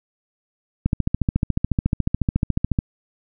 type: click train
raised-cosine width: 5 ms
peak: -6 dBFS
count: 28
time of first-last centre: 0.86-2.789 s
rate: 14 Hz
effects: none